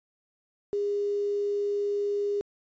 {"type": "tone with quantisation", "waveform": "sine", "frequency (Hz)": 407.7, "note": "G#4", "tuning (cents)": -32, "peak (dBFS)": -25, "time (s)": [0.73, 2.41], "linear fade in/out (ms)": 0, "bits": 8, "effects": ["resampled to 16000 Hz"]}